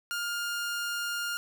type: tone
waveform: sawtooth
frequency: 1410 Hz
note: F6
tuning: 16 cents sharp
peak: -27 dBFS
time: 0.11-1.37 s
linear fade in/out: 0 ms
effects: none